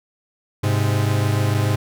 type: tone pair together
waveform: 45% pulse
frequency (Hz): 103.3 / 130.15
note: G#2 / C3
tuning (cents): -9 / -9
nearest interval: major third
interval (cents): 400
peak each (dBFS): -18 / -22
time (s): 0.63-1.76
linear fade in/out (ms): 10
effects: none